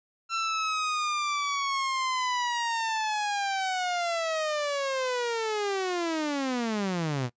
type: linear sweep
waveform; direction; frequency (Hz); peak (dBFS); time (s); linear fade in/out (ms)
sawtooth; down; 1352 to 116.54; -23; 0.29-7.3; 50
effects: noise-tail reverb RT60 0.1 s tail -21 dB re dry + resampled to 16000 Hz